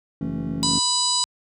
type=chord; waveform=triangle; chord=A major; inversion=second; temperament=just; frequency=165 / 220 / 275 Hz; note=E3 / A3 / C#4; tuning=+2 / 0 / -14 cents; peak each=-27 / -29 / -27 dBFS; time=0.21-0.79 s; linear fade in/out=2 ms
type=click train; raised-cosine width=3 ms; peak=-20 dBFS; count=26; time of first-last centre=0.23-0.778 s; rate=45.6 Hz
type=harmonic tone; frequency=990 Hz; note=B5; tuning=4 cents sharp; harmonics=1 / 3 / 4 / 5 / 6 / 7 / 8 / 9; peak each=-27 / -35 / -24 / -23 / -35 / -32 / -27 / -33 dBFS; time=0.63-1.24 s; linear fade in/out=0 ms
effects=high-pass 60 Hz 12 dB/octave